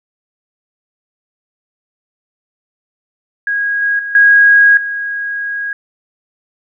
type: tone with level steps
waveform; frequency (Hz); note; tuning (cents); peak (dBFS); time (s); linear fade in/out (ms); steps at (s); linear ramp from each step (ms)
sine; 1644; G#6; -18; -13 / -11 / -19 / -4 / -17; 3.47-5.73; 2; 3.82 / 3.99 / 4.15 / 4.77; 2
effects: none